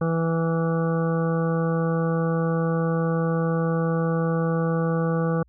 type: harmonic tone with a mistuned harmonic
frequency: 164.81 Hz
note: E3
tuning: in tune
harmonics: 1 / 2 / 3 / 4 / 5 / 7 / 8 / 9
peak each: -22 / -32 / -26 / -39 / -36 / -34 / -41 / -38 dBFS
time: 0.01-5.43 s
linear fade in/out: 5 ms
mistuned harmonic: 9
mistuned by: -19 cents
effects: added 60 Hz sine -56 dBFS peak until 5.48 s